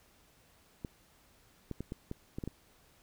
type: clicks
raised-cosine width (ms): 3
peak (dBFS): -25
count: 8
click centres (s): 0.848 / 1.713 / 1.806 / 1.921 / 2.114 / 2.385 / 2.438 / 2.476
effects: pink hiss -65 dBFS RMS until 3.02 s